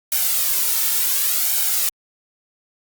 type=noise with flanger; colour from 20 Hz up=blue; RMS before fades=-19 dBFS; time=0.12-1.89 s; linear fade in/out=2 ms; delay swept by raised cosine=1.3 to 2.24 ms; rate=0.69 Hz; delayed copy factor=+0.55; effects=Opus 48 kbps